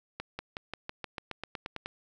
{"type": "accelerating click train", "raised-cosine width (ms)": 0.3, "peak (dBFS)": -20, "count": 13, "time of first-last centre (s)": [0.2, 1.86], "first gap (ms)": 190, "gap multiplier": 0.94, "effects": []}